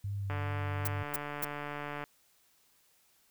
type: tone with vibrato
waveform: sine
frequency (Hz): 99.1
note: G2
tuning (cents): +19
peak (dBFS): -33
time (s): 0.04-1.03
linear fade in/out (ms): 5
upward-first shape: sine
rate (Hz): 2.6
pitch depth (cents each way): 25
type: click train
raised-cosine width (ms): 0.5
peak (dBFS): -24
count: 255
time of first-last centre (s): 0.3-2.04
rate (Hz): 146
type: noise bursts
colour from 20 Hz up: violet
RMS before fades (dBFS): -33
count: 3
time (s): 0.85-1.448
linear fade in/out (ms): 5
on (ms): 26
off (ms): 260
effects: white hiss -68 dBFS RMS until 3.3 s